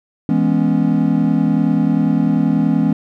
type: chord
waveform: triangle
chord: C# minor seventh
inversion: first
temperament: equal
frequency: 164.81 / 207.7 / 246.9 / 277.2 Hz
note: E3 / G#3 / B3 / C#4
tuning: 0 / 0 / 0 / 0 cents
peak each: -16 dBFS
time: 0.29-2.93 s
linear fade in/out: 2 ms
effects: none